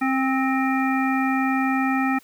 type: harmonic tone with a mistuned harmonic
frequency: 265.3 Hz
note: C4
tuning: 24 cents sharp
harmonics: 1 / 3 / 5 / 7 / 9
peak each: -21 / -26 / -28 / -29 / -31 dBFS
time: 0.01-2.19 s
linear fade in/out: 10 ms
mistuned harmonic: 5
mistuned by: -34 cents
effects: white hiss -54 dBFS RMS until 2.23 s